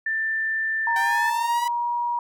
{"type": "tone", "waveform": "sine", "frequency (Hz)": 1778, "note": "A6", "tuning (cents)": 18, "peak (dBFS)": -22, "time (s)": [0.06, 1.3], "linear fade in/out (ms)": 5}
{"type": "tone with pitch glide", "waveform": "sine", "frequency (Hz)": [932.3, 955.7], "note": ["A#5", "A#5"], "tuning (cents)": [0, 43], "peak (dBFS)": -22, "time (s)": [0.87, 2.19], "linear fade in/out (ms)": 2, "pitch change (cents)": 43, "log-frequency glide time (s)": [1.01, 1.9]}
{"type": "linear sweep", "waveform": "sawtooth", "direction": "up", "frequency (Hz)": [772, 987.8], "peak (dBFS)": -24, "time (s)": [0.96, 1.68], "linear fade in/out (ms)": 2}
{"effects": []}